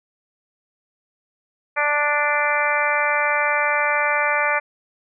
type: harmonic tone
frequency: 293.8 Hz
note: D4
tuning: 1 cent sharp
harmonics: 2 / 3 / 4 / 5 / 6 / 7 / 8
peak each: -25 / -25 / -25 / -25 / -25 / -25 / -25 dBFS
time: 1.76-4.6 s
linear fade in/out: 20 ms
effects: none